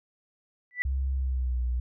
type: tone with exponential growth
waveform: sine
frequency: 1975.5 Hz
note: B6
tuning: in tune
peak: -20 dBFS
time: 0.71-0.82 s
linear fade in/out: 0 ms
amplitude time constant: 22 ms
type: tone with pitch glide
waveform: sine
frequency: 66.6 to 61.07 Hz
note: C2 to B1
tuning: +31 to -19 cents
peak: -25 dBFS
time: 0.85-1.8 s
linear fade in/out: 5 ms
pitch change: -150 cents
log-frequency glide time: 1.14-1.62 s
effects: none